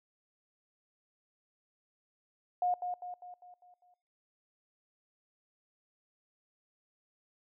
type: tone with echo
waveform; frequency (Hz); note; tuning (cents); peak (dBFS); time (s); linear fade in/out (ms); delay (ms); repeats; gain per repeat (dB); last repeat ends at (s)
sine; 718; F5; +48; -27; 2.62-2.74; 2; 200; 6; -6; 3.94
effects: noise-tail reverb RT60 0.8 s tail -26 dB re dry